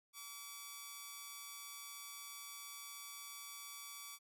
5% pulse tone with amplitude modulation, 1147 Hz, D6, 41 cents flat, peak -34 dBFS, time 0.13-4.19 s, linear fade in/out 50 ms, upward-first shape sine, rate 236 Hz, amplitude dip 55%, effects none

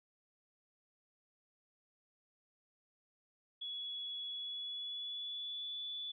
sine tone with pitch glide, 3378 to 3459 Hz, G#7 to A7, +29 to -30 cents, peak -40 dBFS, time 3.61-6.12 s, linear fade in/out 10 ms, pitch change +41 cents, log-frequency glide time 4.29-5.8 s, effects none

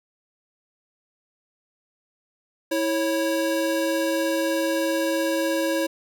square tone pair together, 326.8 / 550 Hz, E4 / C#5, -15 / -14 cents, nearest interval major sixth, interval 901 cents, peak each -25 dBFS, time 2.71-5.87 s, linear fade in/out 10 ms, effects none

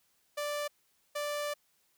sawtooth tone bursts at uneven times, 587.3 Hz, D5, in tune, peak -29 dBFS, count 2, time 0.37-0.68 / 1.15-1.54 s, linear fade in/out 10 ms, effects white hiss -72 dBFS RMS until 1.97 s

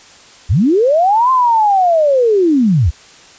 sine linear two-way sweep, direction up then down, 61.74 to 1053 to 61.74 Hz, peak -8 dBFS, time 0.49-2.91 s, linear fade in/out 20 ms, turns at 1.31 s, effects white hiss -41 dBFS RMS until 3.38 s + resampled to 16000 Hz

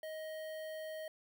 square tone with notch filter, 628 Hz, D#5, 16 cents sharp, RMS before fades -44 dBFS, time 0.03-1.08 s, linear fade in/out 2 ms, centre 6400 Hz, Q 1.1, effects none

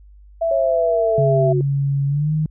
sine tone, 663 Hz, E5, 10 cents sharp, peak -16 dBFS, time 0.41-1.53 s, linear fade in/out 10 ms
sine linear sweep, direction down, 555 to 358.1 Hz, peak -19 dBFS, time 0.51-1.61 s, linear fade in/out 2 ms
sine tone with pitch glide, 139.5 to 154.78 Hz, C#3 to D#3, +11 to -9 cents, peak -16 dBFS, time 1.18-2.46 s, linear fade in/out 2 ms, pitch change +180 cents, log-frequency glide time 2.07-2.33 s
effects added 50 Hz sine -42 dBFS peak until 2.5 s

